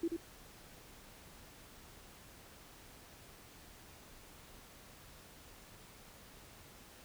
sine tone with echo, 334.5 Hz, E4, 25 cents sharp, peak -31 dBFS, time 0.03-0.08 s, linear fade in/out 5 ms, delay 86 ms, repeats 1, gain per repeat -4 dB, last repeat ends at 0.166 s, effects pink hiss -57 dBFS RMS until 7.04 s

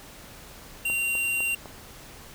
square tone, 2764 Hz, F7, 19 cents flat, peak -25 dBFS, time 0.85-1.55 s, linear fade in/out 5 ms
click train, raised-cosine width 1 ms, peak -24 dBFS, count 4, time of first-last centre 0.9-1.658 s, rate 3.96 Hz
effects pink hiss -46 dBFS RMS until 2.34 s

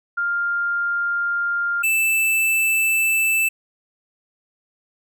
sine / square tone pair in turn, 1400 / 2643 Hz, F6 / E7, +4 / +4 cents, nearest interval major seventh, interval 1100 cents, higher second, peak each -19 / -17 dBFS, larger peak second, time 0.17-1.83 / 1.83-3.49 s, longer neither, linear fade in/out 10 ms, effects none

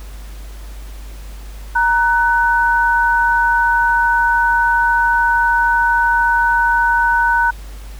sine tone pair together, 937 / 1497.3 Hz, A#5 / F#6, +9 / +20 cents, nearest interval minor sixth, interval 811 cents, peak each -14 dBFS, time 1.75-7.51 s, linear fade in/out 10 ms, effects added 50 Hz sine -29 dBFS peak until 7.99 s + pink hiss -42 dBFS RMS until 7.99 s

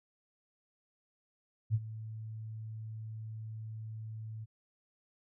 sine tone with ADSR envelope, 110 Hz, A2, in tune, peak -24 dBFS, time 1.7-4.46 s, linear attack 44 ms, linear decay 43 ms, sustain -16 dB, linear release 28 ms, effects none

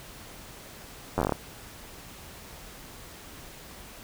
slowing click train, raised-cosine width 1 ms, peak -11 dBFS, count 9, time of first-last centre 1.18-1.322 s, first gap 10 ms, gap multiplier 1.16, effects pink hiss -46 dBFS RMS until 4.03 s

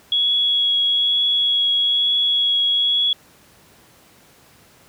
sine tone with vibrato, 3344 Hz, G#7, 11 cents sharp, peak -15 dBFS, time 0.12-3.13 s, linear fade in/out 2 ms, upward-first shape triangle, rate 1.1 Hz, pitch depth 12 cents each way, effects pink hiss -51 dBFS RMS until 4.88 s + high-pass 80 Hz 12 dB/octave

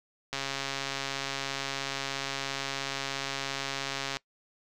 click train, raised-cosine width 0.2 ms, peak -15 dBFS, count 527, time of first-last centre 0.33-4.169 s, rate 137 Hz, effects noise-tail reverb RT60 0.1 s tail -22 dB re dry

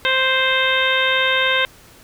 harmonic tone, 523.3 Hz, C5, in tune, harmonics 1 / 2 / 3 / 4 / 5 / 6 / 7, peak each -23 / -24 / -20 / -22 / -24 / -24 / -23 dBFS, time 0.05-1.65 s, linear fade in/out 0 ms, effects pink hiss -46 dBFS RMS until 2.03 s

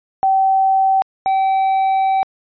sine / triangle tone pair in turn, 770 / 770 Hz, G5 / G5, -31 / -31 cents, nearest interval unison, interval 0 cents, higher neither, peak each -11 dBFS, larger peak neither, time 0.23-1.02 / 1.26-2.23 s, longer second, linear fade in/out 0 ms, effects resampled to 11025 Hz

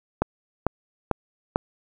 click train, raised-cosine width 1 ms, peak -6 dBFS, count 4, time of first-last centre 0.22-1.559 s, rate 2.24 Hz, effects 8-bit

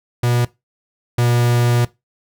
45% pulse tone pair in turn, 121 / 120.44 Hz, B2 / B2, -35 / -43 cents, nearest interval unison, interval 8 cents, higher first, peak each -14 / -13 dBFS, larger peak second, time 0.23-0.45 / 1.18-1.85 s, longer second, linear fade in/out 5 ms, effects noise-tail reverb RT60 0.2 s tail -19 dB re dry

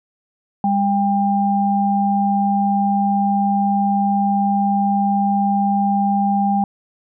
sine tone pair together, 201.1 / 797 Hz, G3 / G5, +44 / +28 cents, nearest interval 2 octaves, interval 2384 cents, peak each -17 dBFS, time 0.64-6.64 s, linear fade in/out 2 ms, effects none

